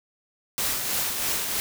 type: noise with tremolo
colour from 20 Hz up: white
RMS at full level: -25 dBFS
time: 0.58-1.6 s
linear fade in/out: 0 ms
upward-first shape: triangle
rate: 3.1 Hz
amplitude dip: 45%
effects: none